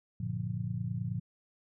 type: chord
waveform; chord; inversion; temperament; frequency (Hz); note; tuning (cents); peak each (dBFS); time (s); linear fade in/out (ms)
sine; G minor seventh; none; just; 98 / 117.6 / 147 / 176.4; G2 / Bb2 / D3 / F3; 0 / +16 / +2 / +18; -40 / -35 / -40 / -38; 0.2-1.2; 5
effects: none